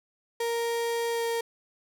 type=tone with pitch glide; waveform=35% pulse; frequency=466.2 to 463.2 Hz; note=A#4 to A#4; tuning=0 to -11 cents; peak=-25 dBFS; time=0.4-1.41 s; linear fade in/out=5 ms; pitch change=-11 cents; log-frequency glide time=1.1-1.23 s; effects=none